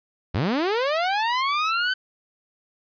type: linear sweep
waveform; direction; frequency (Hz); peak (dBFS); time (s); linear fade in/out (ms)
sawtooth; up; 73.42 to 1537; -17; 0.34-1.94; 10
effects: resampled to 11025 Hz + 9-bit